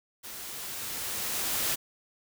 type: noise with level ramp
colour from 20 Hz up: white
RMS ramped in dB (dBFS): -42 to -28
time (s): 0.23-1.76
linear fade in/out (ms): 20
effects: none